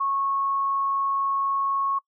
sine tone, 1099 Hz, C#6, 15 cents flat, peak -22 dBFS, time 0-1.99 s, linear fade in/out 10 ms, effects noise-tail reverb RT60 0.1 s tail -22 dB re dry

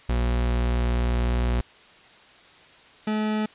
40% pulse tone pair in turn, 60.2 / 214.5 Hz, B1 / A3, -44 / -44 cents, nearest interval octave + minor seventh, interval 2200 cents, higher second, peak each -20 / -22 dBFS, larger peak first, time 0.09-1.61 / 3.07-3.46 s, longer first, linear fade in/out 5 ms, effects white hiss -51 dBFS RMS until 3.54 s + resampled to 8000 Hz

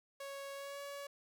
sawtooth tone with pitch glide, 554.4 to 564.7 Hz, C#5 to C#5, 0 to +32 cents, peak -40 dBFS, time 0.2-1.07 s, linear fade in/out 5 ms, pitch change +32 cents, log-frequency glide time 0.54-0.8 s, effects none

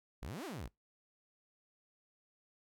sawtooth exponential two-way sweep, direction up then down, 46.25 to 410.2 to 46.25 Hz, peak -38 dBFS, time 0.22-0.68 s, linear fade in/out 10 ms, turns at 0.45 s, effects noise-tail reverb RT60 0.2 s tail -24 dB re dry

